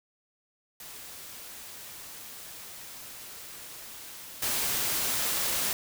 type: noise with level steps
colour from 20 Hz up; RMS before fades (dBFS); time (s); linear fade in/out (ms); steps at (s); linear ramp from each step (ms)
white; -44 / -29; 0.8-5.73; 2; 4.42; 5
effects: none